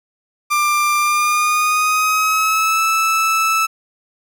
30% pulse tone with pitch glide, 1189 to 1311.7 Hz, D6 to E6, +21 to -9 cents, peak -11 dBFS, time 0.5-3.67 s, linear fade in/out 20 ms, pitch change +170 cents, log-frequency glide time 0.99-2.8 s, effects none

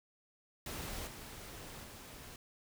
pink noise with level steps, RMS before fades -43 / -49 / -51 dBFS, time 0.66-2.36 s, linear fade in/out 2 ms, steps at 1.07 / 1.84 s, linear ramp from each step 2 ms, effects none

